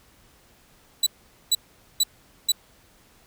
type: tone bursts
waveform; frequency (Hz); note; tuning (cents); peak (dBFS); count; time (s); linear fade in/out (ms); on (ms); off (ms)
25% pulse; 3951; B7; 0; -13; 4; 1.03-2.52; 5; 35; 450
effects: pink hiss -57 dBFS RMS until 3.26 s